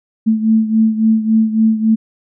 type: beating tone pair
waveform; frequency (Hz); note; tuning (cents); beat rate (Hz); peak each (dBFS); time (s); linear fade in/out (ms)
sine; 220 / 223.6; A3 / A3; 0 / +28; 3.6; -11 / -16; 0.26-1.96; 20
effects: none